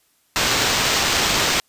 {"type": "noise with sample-and-hold", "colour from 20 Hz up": "white", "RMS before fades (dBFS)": -19, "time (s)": [0.36, 1.6], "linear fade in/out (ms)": 0, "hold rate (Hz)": 11025, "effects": ["white hiss -62 dBFS RMS until 1.68 s", "resampled to 32000 Hz"]}